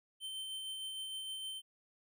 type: tone with tremolo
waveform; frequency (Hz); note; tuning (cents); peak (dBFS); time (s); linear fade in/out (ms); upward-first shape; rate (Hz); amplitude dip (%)
square; 3100; G7; -20; -40; 0.2-1.62; 50; sine; 6.5; 25
effects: none